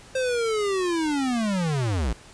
square linear sweep, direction down, 528 to 51 Hz, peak -23 dBFS, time 0.15-2.13 s, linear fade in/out 5 ms, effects pink hiss -48 dBFS RMS until 2.33 s + resampled to 22050 Hz

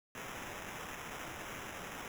white noise with sample-and-hold, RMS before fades -45 dBFS, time 0.15-2.08 s, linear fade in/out 2 ms, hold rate 4410 Hz, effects none

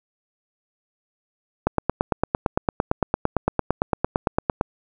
click train, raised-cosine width 1 ms, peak -4 dBFS, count 27, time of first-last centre 1.67-4.611 s, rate 8.84 Hz, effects none

